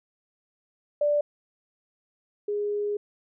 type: tone pair in turn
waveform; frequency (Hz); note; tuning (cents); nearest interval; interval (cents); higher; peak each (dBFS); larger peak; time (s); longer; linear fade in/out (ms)
sine; 587.3 / 413.1; D5 / G#4; 0 / -9; tritone; 609; first; -20 / -25; first; 1.01-1.21 / 2.48-2.97; second; 5
effects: none